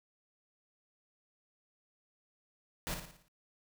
pink noise with echo, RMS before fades -37 dBFS, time 2.87-2.94 s, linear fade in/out 0 ms, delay 57 ms, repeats 6, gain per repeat -6 dB, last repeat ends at 3.282 s, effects none

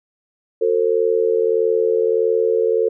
sine tone with amplitude modulation, 450.1 Hz, A4, 39 cents sharp, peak -10 dBFS, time 0.61-2.89 s, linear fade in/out 10 ms, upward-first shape sine, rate 81.6 Hz, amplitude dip 90%, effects none

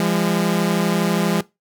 sawtooth tone pair together, 171.29 / 203.7 Hz, F3 / G#3, -33 / -33 cents, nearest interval minor third, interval 300 cents, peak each -16 dBFS, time 0-1.41 s, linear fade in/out 2 ms, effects noise-tail reverb RT60 0.2 s tail -19 dB re dry

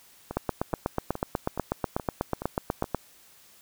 two click trains, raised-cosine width 1 ms, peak -11 / -19 dBFS, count 22 / 7, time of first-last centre 0.37-2.947 / 0.31-2.842 s, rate 8.15 / 2.37 Hz, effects white hiss -56 dBFS RMS until 3.61 s

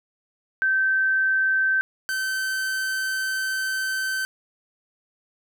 sine / 45% pulse tone pair in turn, 1549 / 1541 Hz, G6 / G6, -21 / -30 cents, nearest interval unison, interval 9 cents, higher first, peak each -18 / -24 dBFS, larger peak first, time 0.62-1.81 / 2.09-4.25 s, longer second, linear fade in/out 0 ms, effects none

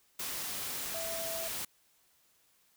sine tone in noise, 659.3 Hz, E5, in tune, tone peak -39 dBFS, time 0.94-1.48 s, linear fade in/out 5 ms, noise white, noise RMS -38 dBFS, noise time 0.19-1.65 s, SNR -4 dB, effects white hiss -69 dBFS RMS until 2.76 s

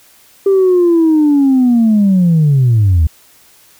sine linear sweep, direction down, 396 to 74 Hz, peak -5 dBFS, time 0.46-3.07 s, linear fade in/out 5 ms, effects tanh soft clip ceiling -4 dBFS + white hiss -46 dBFS RMS until 3.79 s

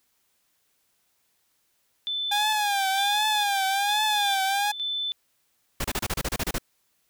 sine tone with tremolo, 3520 Hz, A7, in tune, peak -26 dBFS, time 2.07-5.12 s, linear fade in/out 0 ms, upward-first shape square, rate 1.1 Hz, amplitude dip 60%
sawtooth tone with vibrato, 813 Hz, G#5, 37 cents flat, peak -19 dBFS, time 2.31-4.72 s, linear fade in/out 10 ms, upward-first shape triangle, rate 1.3 Hz, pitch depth 110 cents each way
pink noise bursts, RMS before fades -27 dBFS, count 11, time 5.8-6.584 s, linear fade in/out 5 ms, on 44 ms, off 30 ms
effects white hiss -70 dBFS RMS until 7.09 s

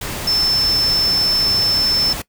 sine tone in noise, 5290 Hz, E8, 5 cents sharp, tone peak -14 dBFS, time 0.27-2.13 s, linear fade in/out 5 ms, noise pink, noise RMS -26 dBFS, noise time 0.01-2.22 s, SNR +9 dB, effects noise-tail reverb RT60 0.1 s tail -20 dB re dry

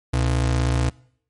square ring-modulated tone, 95.9 Hz, G2, 37 cents flat, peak -16 dBFS, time 0.13-0.9 s, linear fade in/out 10 ms, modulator 28.2 Hz, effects noise-tail reverb RT60 0.6 s tail -22 dB re dry + MP3 48 kbps

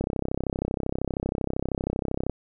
click train, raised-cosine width 2 ms, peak -13 dBFS, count 76, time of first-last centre 0.01-2.297 s, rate 32.8 Hz, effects none

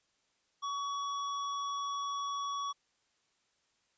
sine tone with hard clipping, 1128 Hz, C#6, 30 cents sharp, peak -36 dBFS, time 0.62-2.73 s, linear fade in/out 20 ms, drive 16 dB, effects white hiss -75 dBFS RMS until 3.97 s + resampled to 16000 Hz

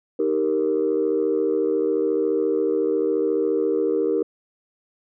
sine chord, Eb major, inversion none, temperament equal, 311.1 / 392 / 466.2 Hz, Eb4 / G4 / Bb4, 0 / 0 / 0 cents, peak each -24 / -22 / -21 dBFS, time 0.19-4.23 s, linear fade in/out 5 ms, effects tanh soft clip ceiling -12 dBFS

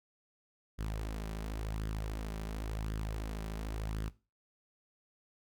sawtooth tone with flanger, 53.5 Hz, A1, 48 cents flat, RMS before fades -38 dBFS, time 0.78-4.1 s, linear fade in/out 20 ms, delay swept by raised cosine 0.6 to 5.2 ms, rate 0.93 Hz, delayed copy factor +0.5, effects noise-tail reverb RT60 0.3 s tail -19 dB re dry

